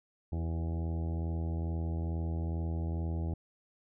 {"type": "harmonic tone with a mistuned harmonic", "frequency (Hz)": 82.3, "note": "E2", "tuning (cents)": -2, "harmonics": [1, 2, 3, 4, 5, 6, 7, 8, 9, 10], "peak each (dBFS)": [-32, -39, -46, -44, -51, -53, -54, -54, -55, -55], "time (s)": [0.32, 3.34], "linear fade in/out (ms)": 5, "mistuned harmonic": 5, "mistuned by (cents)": -23, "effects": []}